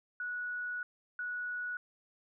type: tone bursts at uneven times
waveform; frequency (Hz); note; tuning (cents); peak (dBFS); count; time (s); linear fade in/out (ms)
sine; 1467; F#6; -15; -35; 2; 0.2-0.83 / 1.19-1.77; 2
effects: none